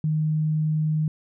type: tone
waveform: sine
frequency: 154.9 Hz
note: D#3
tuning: 7 cents flat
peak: -20 dBFS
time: 0.04-1.08 s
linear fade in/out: 2 ms
effects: none